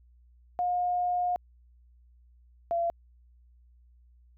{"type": "tone pair in turn", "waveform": "sine", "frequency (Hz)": [715, 681.5], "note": ["F5", "F5"], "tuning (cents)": [41, -43], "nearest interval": "minor second", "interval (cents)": 84, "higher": "first", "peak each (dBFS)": -25, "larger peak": "neither", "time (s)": [[0.59, 1.36], [2.71, 2.9]], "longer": "first", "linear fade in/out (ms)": 0, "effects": ["added 60 Hz sine -56 dBFS peak until 4.37 s"]}